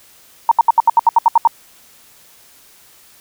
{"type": "tone bursts", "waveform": "sine", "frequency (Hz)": 925, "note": "A#5", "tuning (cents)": -14, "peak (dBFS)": -5, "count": 11, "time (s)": [0.49, 1.474], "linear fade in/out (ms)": 2, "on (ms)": 24, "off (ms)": 72, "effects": ["white hiss -47 dBFS RMS until 3.2 s"]}